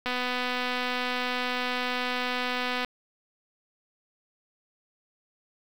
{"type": "click train", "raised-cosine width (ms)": 0.3, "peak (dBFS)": -14, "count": 695, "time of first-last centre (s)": [0.06, 2.847], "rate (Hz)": 249, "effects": ["7-bit"]}